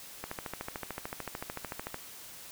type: click train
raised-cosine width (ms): 0.5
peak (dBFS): -21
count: 24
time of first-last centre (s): 0.24-1.944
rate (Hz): 13.5
effects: white hiss -48 dBFS RMS until 2.51 s

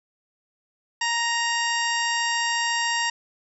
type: harmonic tone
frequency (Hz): 934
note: A#5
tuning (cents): +3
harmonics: 1 / 2 / 3 / 4 / 5 / 6 / 7 / 8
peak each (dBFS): -27 / -26 / -29 / -37 / -34 / -32 / -43 / -34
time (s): 1.01-3.1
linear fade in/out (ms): 5
effects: none

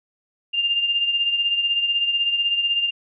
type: beating tone pair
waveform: sine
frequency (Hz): 2799 / 2815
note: F7 / F7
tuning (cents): +3 / +13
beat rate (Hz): 16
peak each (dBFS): -19 / -27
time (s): 0.53-2.91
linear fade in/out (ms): 20
effects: none

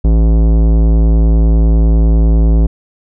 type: tone with tanh clipping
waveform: sine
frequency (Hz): 55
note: A1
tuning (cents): 0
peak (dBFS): -8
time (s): 0.04-2.67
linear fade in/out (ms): 10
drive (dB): 17
effects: none

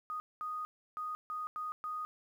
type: tone bursts at uneven times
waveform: sine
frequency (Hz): 1241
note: D#6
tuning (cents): -5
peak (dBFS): -36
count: 6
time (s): 0.1-0.2 / 0.41-0.65 / 0.97-1.15 / 1.3-1.47 / 1.56-1.72 / 1.84-2.05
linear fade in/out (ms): 0
effects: 11-bit

